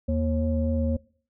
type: tone cluster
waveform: sine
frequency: 79.8 / 235.4 / 541 Hz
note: D#2 / A#3 / C#5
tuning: +44 / +17 / -42 cents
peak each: -24 / -26 / -29 dBFS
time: 0.08-0.97 s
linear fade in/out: 10 ms
effects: noise-tail reverb RT60 0.5 s tail -23 dB re dry + tanh soft clip ceiling -13 dBFS